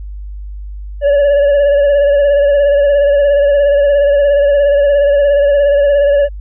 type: tone with vibrato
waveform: triangle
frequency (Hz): 570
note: C#5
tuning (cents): +48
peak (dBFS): -5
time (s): 1.01-6.29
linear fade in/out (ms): 50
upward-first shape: sine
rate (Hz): 17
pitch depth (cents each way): 36
effects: added 50 Hz sine -23 dBFS peak until 6.4 s + resampled to 8000 Hz